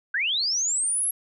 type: linear sweep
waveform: sine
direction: up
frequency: 1489 to 11350 Hz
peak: -22 dBFS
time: 0.14-1.11 s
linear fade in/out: 5 ms
effects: none